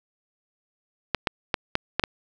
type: clicks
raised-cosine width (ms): 0.3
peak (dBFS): -5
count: 6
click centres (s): 1.147 / 1.272 / 1.542 / 1.754 / 1.996 / 2.038
effects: none